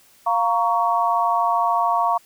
sine chord, Bb minor, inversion second, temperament just, 699.2 / 932.3 / 1118.8 Hz, F5 / Bb5 / Db6, +2 / 0 / +16 cents, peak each -21 dBFS, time 0.26-2.18 s, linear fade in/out 10 ms, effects white hiss -54 dBFS RMS until 2.25 s

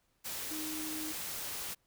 sine tone in noise, 311.1 Hz, D#4, in tune, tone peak -40 dBFS, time 0.5-1.13 s, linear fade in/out 20 ms, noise white, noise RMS -40 dBFS, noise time 0.24-1.75 s, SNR -3 dB, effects pink hiss -75 dBFS RMS until 1.86 s

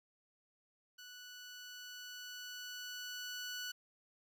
15% pulse tone with level ramp, 1480 Hz, F#6, in tune, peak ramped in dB -45 to -34 dBFS, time 0.98-3.72 s, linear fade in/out 10 ms, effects none

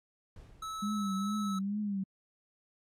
brown noise with exponential decay, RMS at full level -49 dBFS, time 0.36-1.61 s, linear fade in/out 2 ms, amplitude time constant 270 ms
square tone, 1300 Hz, E6, 24 cents flat, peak -38 dBFS, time 0.62-1.59 s, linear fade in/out 5 ms
sine tone with vibrato, 201.4 Hz, G3, 47 cents sharp, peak -31 dBFS, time 0.82-2.04 s, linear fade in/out 10 ms, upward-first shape triangle, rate 2.3 Hz, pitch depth 96 cents each way
effects low-pass 11000 Hz 12 dB/octave + AAC 64 kbps

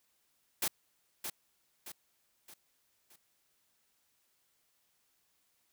white noise with echo, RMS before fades -32 dBFS, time 0.62-0.68 s, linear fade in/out 5 ms, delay 620 ms, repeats 4, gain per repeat -7 dB, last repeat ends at 3.16 s, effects white hiss -75 dBFS RMS until 5.72 s

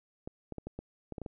clicks, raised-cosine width 2 ms, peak -26 dBFS, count 9, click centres 0.275 / 0.523 / 0.583 / 0.67 / 0.79 / 1.123 / 1.182 / 1.217 / 1.262 s, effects none

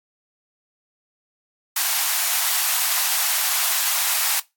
white high-pass noise, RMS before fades -21 dBFS, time 1.76-4.4 s, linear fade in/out 5 ms, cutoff 690 Hz, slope 48 dB/octave, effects noise-tail reverb RT60 0.2 s tail -19 dB re dry + AAC 64 kbps

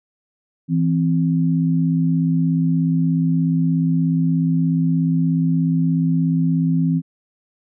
sine tone pair together, 164.8 / 261.6 Hz, E3 / C4, 0 / 0 cents, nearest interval minor sixth, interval 800 cents, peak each -16 / -20 dBFS, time 0.68-7.02 s, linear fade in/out 50 ms, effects none

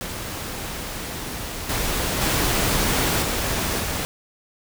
pink noise with level steps, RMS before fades -31 / -24 / -21 / -24 / -26 dBFS, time 0.01-4.05 s, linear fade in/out 0 ms, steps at 1.69 / 2.21 / 3.22 / 3.8 s, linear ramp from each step 5 ms, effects none

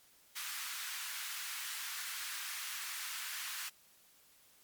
pink high-pass noise, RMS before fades -42 dBFS, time 0.35-3.7 s, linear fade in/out 20 ms, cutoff 1300 Hz, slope 24 dB/octave, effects white hiss -65 dBFS RMS until 4.63 s + MP3 96 kbps

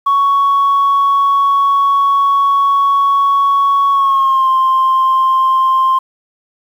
sine tone with pitch glide, 1114 to 1051.5 Hz, C#6 to C6, +8 to +8 cents, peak -7 dBFS, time 0.06-5.99 s, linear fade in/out 10 ms, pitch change -100 cents, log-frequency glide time 3.91-4.49 s, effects tanh soft clip ceiling -6 dBFS + 7-bit

